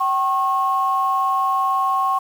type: tone pair together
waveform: sine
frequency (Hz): 768 / 1086.1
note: G5 / C#6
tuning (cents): -36 / -36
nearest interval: tritone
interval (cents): 600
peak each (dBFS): -21 / -17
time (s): 0-2.19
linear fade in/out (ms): 10
effects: tanh soft clip ceiling -9 dBFS + 7-bit